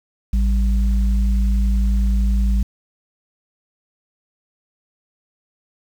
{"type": "tone pair together", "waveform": "sine", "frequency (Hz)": [55.44, 196.6], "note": ["A1", "G3"], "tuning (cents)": [14, 5], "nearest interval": "octave + minor seventh", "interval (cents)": 2191, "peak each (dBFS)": [-14, -25], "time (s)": [0.33, 2.63], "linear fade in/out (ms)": 5, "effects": ["7-bit"]}